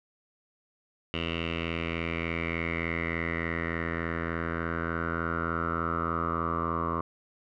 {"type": "tone with low-pass filter sweep", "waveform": "10% pulse", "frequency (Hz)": 83.4, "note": "E2", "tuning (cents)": 21, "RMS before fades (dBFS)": -31, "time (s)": [1.14, 7.01], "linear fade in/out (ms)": 0, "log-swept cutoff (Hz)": [2800, 1100], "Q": 7.4, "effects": []}